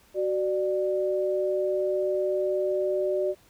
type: tone pair together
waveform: sine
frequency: 374.2 / 594 Hz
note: F#4 / D5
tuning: +20 / +20 cents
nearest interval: minor sixth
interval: 800 cents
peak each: -26 dBFS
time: 0.14-3.35 s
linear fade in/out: 50 ms
effects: pink hiss -59 dBFS RMS until 3.49 s